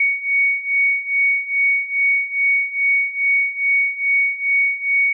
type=beating tone pair; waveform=sine; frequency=2232 / 2234.4 Hz; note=C#7 / C#7; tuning=+11 / +13 cents; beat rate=2.4 Hz; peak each=-20 / -17 dBFS; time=0-5.13 s; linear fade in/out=5 ms; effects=none